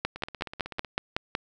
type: two click trains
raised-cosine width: 0.3 ms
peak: -10 / -22 dBFS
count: 8 / 12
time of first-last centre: 0.05-1.351 / 0.16-0.848 s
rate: 5.38 / 16 Hz
effects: none